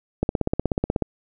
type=click train; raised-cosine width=2 ms; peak=-7 dBFS; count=14; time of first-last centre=0.23-1.023 s; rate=16.4 Hz; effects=none